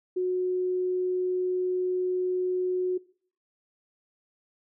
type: tone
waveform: sine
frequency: 365.8 Hz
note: F#4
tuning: 20 cents flat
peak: -24 dBFS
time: 0.16-2.98 s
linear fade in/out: 10 ms
effects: noise-tail reverb RT60 0.5 s tail -21 dB re dry